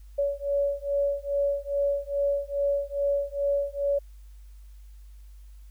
sine beating tone pair, 564 / 566.4 Hz, C#5 / C#5, +30 / +37 cents, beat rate 2.4 Hz, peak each -27 dBFS, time 0.18-3.99 s, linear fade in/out 10 ms, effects added 50 Hz sine -44 dBFS peak until 5.7 s + white hiss -66 dBFS RMS until 5.7 s

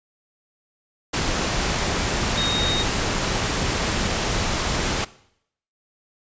sine tone in noise, 3729 Hz, A#7, in tune, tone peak -22 dBFS, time 2.37-2.83 s, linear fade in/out 10 ms, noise pink, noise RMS -23 dBFS, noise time 1.13-5.05 s, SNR -2 dB, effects noise-tail reverb RT60 0.7 s tail -19 dB re dry + resampled to 16000 Hz

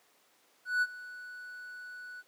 triangle tone with ADSR envelope, 1480 Hz, F#6, in tune, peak -22 dBFS, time 0.65-2.23 s, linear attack 170 ms, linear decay 42 ms, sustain -19 dB, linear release 37 ms, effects pink hiss -66 dBFS RMS until 2.27 s + high-pass 400 Hz 12 dB/octave

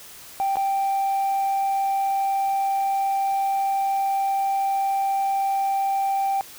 sine tone with dropouts, 784 Hz, G5, in tune, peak -18 dBFS, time 0.4-6.41 s, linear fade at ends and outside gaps 0 ms, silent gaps 0.557-0.569 s, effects tanh soft clip ceiling -18 dBFS + white hiss -43 dBFS RMS until 6.58 s

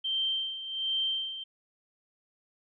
sine tone with tremolo, 3136 Hz, G7, in tune, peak -26 dBFS, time 0.04-1.44 s, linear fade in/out 10 ms, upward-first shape sine, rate 1.3 Hz, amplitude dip 70%, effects none

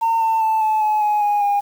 sine tone with pitch steps, 910 / 895.4 / 881 / 866.9 / 853 / 839.3 / 825.8 / 812.6 Hz, A#5 / A5 / A5 / A5 / G#5 / G#5 / G#5 / G#5, -42 / +30 / +2 / -26 / +46 / +18 / -10 / -38 cents, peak -13 dBFS, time 0.01-1.61 s, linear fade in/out 20 ms, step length 200 ms, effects tanh soft clip ceiling -12 dBFS + 7-bit

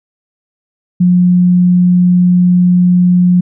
sine tone, 178.9 Hz, F3, 42 cents sharp, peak -5 dBFS, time 1-3.41 s, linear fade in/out 10 ms, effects none

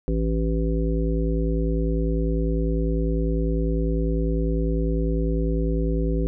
harmonic tone, 55 Hz, A1, in tune, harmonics 1 / 3 / 5 / 7 / 9, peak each -22 / -27 / -29 / -30 / -32 dBFS, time 0.08-6.27 s, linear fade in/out 0 ms, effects none

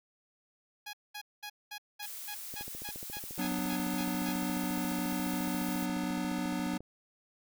10% pulse tone bursts, 830.6 Hz, G#5, in tune, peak -32 dBFS, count 13, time 0.86-4.329 s, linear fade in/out 10 ms, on 73 ms, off 210 ms
blue noise, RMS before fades -43 dBFS, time 2.02-5.86 s, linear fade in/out 10 ms
click train, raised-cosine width 2 ms, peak -33 dBFS, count 62, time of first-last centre 2.54-6.806 s, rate 14.3 Hz
square chord, B minor, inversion second, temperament just, 185.21 / 246.9 / 296.3 Hz, F#3 / B3 / D4, +2 / 0 / +15 cents, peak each -37 dBFS, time 3.38-6.78 s, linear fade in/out 10 ms
effects none

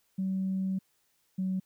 sine tone pair in turn, 190 / 187.82 Hz, F#3 / F#3, +46 / +26 cents, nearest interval unison, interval 20 cents, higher first, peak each -27 / -27 dBFS, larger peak neither, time 0.18-0.79 / 1.38-1.6 s, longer first, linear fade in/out 10 ms, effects tanh soft clip ceiling -23 dBFS + white hiss -72 dBFS RMS until 1.65 s

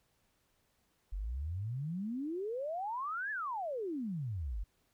sine exponential two-way sweep, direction up then down, 43.72 to 1760 to 43.72 Hz, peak -35 dBFS, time 1.12-4.64 s, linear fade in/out 10 ms, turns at 3.31 s, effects pink hiss -75 dBFS RMS until 4.93 s

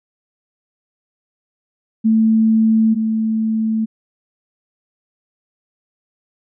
sine tone pair in turn, 221.6 / 220.8 Hz, A3 / A3, +13 / +6 cents, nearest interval unison, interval 7 cents, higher first, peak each -10 / -15 dBFS, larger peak first, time 2.04-2.95 / 2.95-3.86 s, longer neither, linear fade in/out 20 ms, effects none

